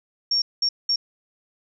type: tone bursts at uneven times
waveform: sine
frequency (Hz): 5520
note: F8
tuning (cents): -21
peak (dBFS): -18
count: 3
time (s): 0.31-0.42 / 0.62-0.69 / 0.89-0.96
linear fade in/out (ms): 5
effects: none